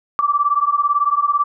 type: beating tone pair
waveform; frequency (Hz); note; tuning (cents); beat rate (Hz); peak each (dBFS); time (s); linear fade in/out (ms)
sine; 1154 / 1172; D6 / D6; -31 / -4; 18; -17; 0.19-1.44; 0
effects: none